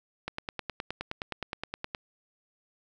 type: click train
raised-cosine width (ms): 0.3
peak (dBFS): -17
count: 17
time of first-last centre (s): 0.28-1.948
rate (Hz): 9.59
effects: none